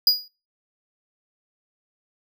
square tone with exponential decay, 4900 Hz, D#8, 27 cents flat, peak -11 dBFS, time 0.07-0.28 s, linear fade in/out 2 ms, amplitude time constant 45 ms, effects noise-tail reverb RT60 0.3 s tail -24 dB re dry

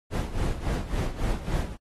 brown noise with tremolo, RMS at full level -25 dBFS, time 0.1-1.77 s, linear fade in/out 50 ms, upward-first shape sine, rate 3.6 Hz, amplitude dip 75%, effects AAC 32 kbps

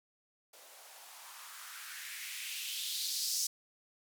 violet noise with band-pass filter sweep, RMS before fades -41 dBFS, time 0.53-3.47 s, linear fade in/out 5 ms, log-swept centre 510 to 5700 Hz, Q 2.8, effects none

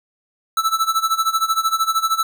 square tone with tremolo, 1318.5 Hz, E6, in tune, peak -14 dBFS, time 0.57-2.23 s, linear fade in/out 2 ms, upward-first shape sine, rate 13 Hz, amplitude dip 85%, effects none

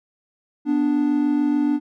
triangle tone pair together, 246.8 / 293.7 Hz, B3 / D4, -1 / 0 cents, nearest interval minor third, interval 301 cents, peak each -21 / -16 dBFS, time 0.65-1.8 s, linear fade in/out 50 ms, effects none

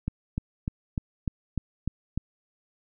click train, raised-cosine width 5 ms, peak -15 dBFS, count 8, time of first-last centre 0.08-2.176 s, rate 3.34 Hz, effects none

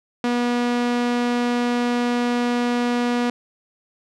sawtooth tone with low-pass filter, 242 Hz, B3, 35 cents flat, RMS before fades -21 dBFS, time 0.24-3.3 s, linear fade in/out 2 ms, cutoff 5700 Hz, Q 0.53, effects none

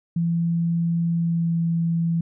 sine tone with pitch glide, 168.5 to 167.05 Hz, E3 to E3, +38 to +23 cents, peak -19 dBFS, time 0.16-2.21 s, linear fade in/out 5 ms, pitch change -15 cents, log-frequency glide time 1.11-1.59 s, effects none

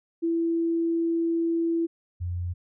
sine tone pair in turn, 333.1 / 88.23 Hz, E4 / F2, +18 / +18 cents, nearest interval octave + major seventh, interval 2300 cents, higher first, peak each -22 / -27 dBFS, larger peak first, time 0.22-1.87 / 2.2-2.54 s, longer first, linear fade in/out 20 ms, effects none

